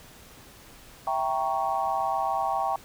sine chord, E diminished seventh, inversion none, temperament equal, 659.3 / 784 / 932.3 / 1108.7 Hz, E5 / G5 / Bb5 / Db6, 0 / 0 / 0 / 0 cents, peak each -32 / -27 / -31 / -31 dBFS, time 1.07-2.76 s, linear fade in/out 2 ms, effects pink hiss -50 dBFS RMS until 2.84 s

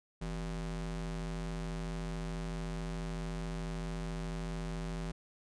square ring-modulated tone, 106.1 Hz, G#2, 38 cents sharp, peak -34 dBFS, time 0.21-5.12 s, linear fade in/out 10 ms, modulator 59.2 Hz, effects resampled to 22050 Hz

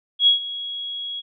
sine tone with ADSR envelope, 3322 Hz, G#7, in tune, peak -10 dBFS, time 0.19-1.22 s, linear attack 79 ms, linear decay 120 ms, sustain -17 dB, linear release 32 ms, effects none

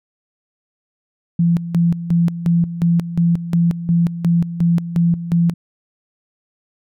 sine tone with tremolo, 170 Hz, F3, 46 cents flat, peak -11 dBFS, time 1.39-5.54 s, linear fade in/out 5 ms, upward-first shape square, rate 2.8 Hz, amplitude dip 75%, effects none

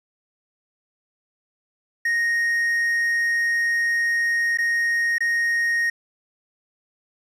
triangle tone with dropouts, 1864.7 Hz, A#6, in tune, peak -17 dBFS, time 2.05-5.9 s, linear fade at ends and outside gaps 5 ms, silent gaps 4.574-4.585 / 5.183-5.205 s, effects resampled to 32000 Hz + 9-bit

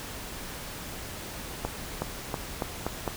accelerating click train, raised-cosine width 1 ms, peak -14 dBFS, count 6, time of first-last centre 1.65-3.078 s, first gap 370 ms, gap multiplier 0.87, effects pink hiss -39 dBFS RMS until 3.16 s

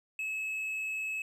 triangle tone, 2585 Hz, E7, 34 cents flat, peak -31 dBFS, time 0.19-1.22 s, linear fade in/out 2 ms, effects none

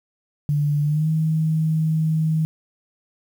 sine tone with pitch glide, 146.83 to 158.28 Hz, D3 to D#3, 0 to +30 cents, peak -17 dBFS, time 0.49-2.45 s, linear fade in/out 0 ms, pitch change +130 cents, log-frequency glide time 0.83-1.09 s, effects 8-bit

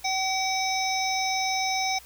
harmonic tone, 761 Hz, F#5, 48 cents sharp, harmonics 1 / 3 / 5 / 7 / 8, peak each -27 / -30 / -35 / -31 / -34 dBFS, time 0.04-1.99 s, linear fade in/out 10 ms, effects added 60 Hz sine -55 dBFS peak until 2.05 s + white hiss -50 dBFS RMS until 2.05 s

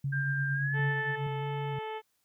sine tone with tremolo, 138.59 Hz, C#3, in tune, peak -28 dBFS, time 0.04-1.27 s, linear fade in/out 5 ms, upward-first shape sine, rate 8.7 Hz, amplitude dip 35%
sine tone with pitch glide, 1593 to 1757.4 Hz, G6 to A6, +27 to -3 cents, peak -31 dBFS, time 0.12-1.16 s, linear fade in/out 10 ms, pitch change +170 cents, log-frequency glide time 0.53-0.79 s
harmonic tone, 436.4 Hz, A4, 14 cents flat, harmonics 1 / 2 / 3 / 4 / 5 / 6 / 7 / 8, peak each -38 / -38 / -49 / -49 / -48 / -55 / -51 / -60 dBFS, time 0.73-2.02 s, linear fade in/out 50 ms
sine tone with vibrato, 138.4 Hz, C#3, 2 cents flat, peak -33 dBFS, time 0.79-1.79 s, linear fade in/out 5 ms, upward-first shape square, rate 1.6 Hz, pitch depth 25 cents each way
effects white hiss -75 dBFS RMS until 2.24 s

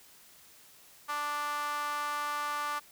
sawtooth tone with high-pass filter, 293.7 Hz, D4, in tune, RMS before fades -34 dBFS, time 1.08-2.8 s, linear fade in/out 20 ms, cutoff 1100 Hz, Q 4.8, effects white hiss -57 dBFS RMS until 2.91 s

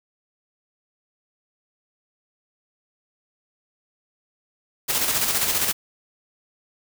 white noise with tremolo, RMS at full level -21 dBFS, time 4.88-5.73 s, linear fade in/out 20 ms, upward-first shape square, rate 15 Hz, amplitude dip 40%, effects none

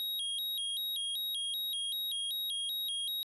square tone with vibrato, 3520 Hz, A7, in tune, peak -34 dBFS, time 0-3.23 s, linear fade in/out 0 ms, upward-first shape square, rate 2.6 Hz, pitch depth 130 cents each way, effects resampled to 32000 Hz

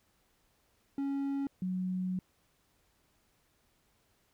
triangle / sine tone pair in turn, 277.2 / 184.32 Hz, C#4 / F#3, 0 / -6 cents, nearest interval perfect fifth, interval 706 cents, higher first, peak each -29 / -31 dBFS, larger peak first, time 0.98-1.47 / 1.62-2.19 s, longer second, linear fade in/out 2 ms, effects pink hiss -72 dBFS RMS until 4.33 s

